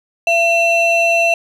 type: ring-modulated tone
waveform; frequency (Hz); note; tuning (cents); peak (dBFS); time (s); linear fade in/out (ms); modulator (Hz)
triangle; 1685; G#6; +25; -6; 0.27-1.34; 2; 1010
effects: none